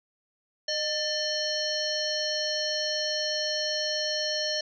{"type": "harmonic tone with a mistuned harmonic", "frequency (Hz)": 611, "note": "D#5", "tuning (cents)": -32, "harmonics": [1, 3, 5, 7, 9, 10], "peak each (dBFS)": [-32, -36, -36, -31, -33, -42], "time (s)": [0.68, 4.61], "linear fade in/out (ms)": 5, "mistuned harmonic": 3, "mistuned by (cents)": -56, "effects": []}